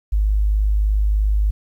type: tone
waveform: sine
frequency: 51.6 Hz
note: G#1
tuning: 10 cents flat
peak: -14 dBFS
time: 0.12-1.51 s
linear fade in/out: 10 ms
effects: 9-bit